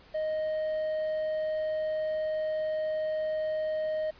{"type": "tone", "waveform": "triangle", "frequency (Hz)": 622.3, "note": "D#5", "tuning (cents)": 0, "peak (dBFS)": -26, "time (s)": [0.14, 4.11], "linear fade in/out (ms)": 10, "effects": ["pink hiss -56 dBFS RMS until 4.19 s", "resampled to 11025 Hz"]}